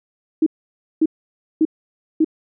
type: tone bursts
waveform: sine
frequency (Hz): 316.2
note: D#4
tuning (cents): +28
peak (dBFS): -11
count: 4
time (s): 0.42-2.246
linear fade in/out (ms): 5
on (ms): 44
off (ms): 550
effects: none